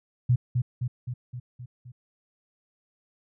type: tone with echo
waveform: sine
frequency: 123.47 Hz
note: B2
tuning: in tune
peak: -17 dBFS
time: 0.29-0.36 s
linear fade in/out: 10 ms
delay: 260 ms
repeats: 6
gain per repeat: -4 dB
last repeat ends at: 1.92 s
effects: none